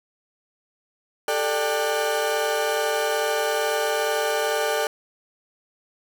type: tone cluster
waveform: 35% pulse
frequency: 401.2 / 443.5 / 594 / 791 / 1468 Hz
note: G4 / A4 / D5 / G5 / F#6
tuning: +40 / +14 / +20 / +15 / -14 cents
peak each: -33 / -24 / -24 / -28 / -29 dBFS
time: 1.28-4.87 s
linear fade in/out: 2 ms
effects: none